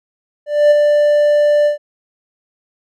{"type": "tone with ADSR envelope", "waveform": "triangle", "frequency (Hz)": 590, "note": "D5", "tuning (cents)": 8, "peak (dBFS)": -3, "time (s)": [0.46, 1.78], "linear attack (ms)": 250, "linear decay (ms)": 19, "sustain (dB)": -4, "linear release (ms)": 120, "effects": []}